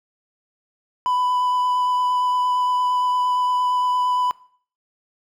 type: tone with vibrato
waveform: triangle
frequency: 996 Hz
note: B5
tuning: 14 cents sharp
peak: -16 dBFS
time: 1.06-4.31 s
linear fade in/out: 0 ms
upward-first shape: triangle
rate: 8.7 Hz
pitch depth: 12 cents each way
effects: noise-tail reverb RT60 0.5 s tail -20 dB re dry